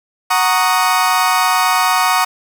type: chord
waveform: 35% pulse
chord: D# minor seventh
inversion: first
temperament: equal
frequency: 740 / 932.3 / 1108.7 / 1244.5 Hz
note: F#5 / A#5 / C#6 / D#6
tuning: 0 / 0 / 0 / 0 cents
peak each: -16 dBFS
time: 0.3-2.25 s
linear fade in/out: 10 ms
effects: none